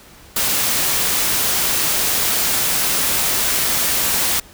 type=noise; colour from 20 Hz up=white; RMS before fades=-18 dBFS; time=0.36-4.4 s; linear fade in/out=5 ms; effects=pink hiss -44 dBFS RMS until 4.53 s